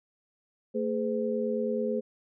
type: tone cluster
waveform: sine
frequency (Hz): 225.7 / 419.8 / 509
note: A3 / G#4 / C5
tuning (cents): +44 / +19 / -48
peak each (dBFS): -31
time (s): 0.74-2.01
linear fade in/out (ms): 20
effects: none